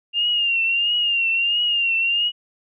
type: tone with vibrato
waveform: sine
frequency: 2794 Hz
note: F7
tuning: in tune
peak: -17 dBFS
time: 0.13-2.32 s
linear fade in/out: 50 ms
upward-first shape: triangle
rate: 1.5 Hz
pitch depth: 75 cents each way
effects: none